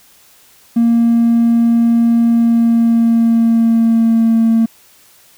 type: tone with pitch glide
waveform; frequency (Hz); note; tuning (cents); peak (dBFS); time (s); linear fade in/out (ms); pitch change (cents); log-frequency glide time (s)
triangle; 232.7 to 226.6; A#3 to A#3; -3 to -49; -5; 0.76-4.66; 10; -46; 2.28-4.42
effects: tanh soft clip ceiling -4 dBFS + white hiss -47 dBFS RMS until 5.37 s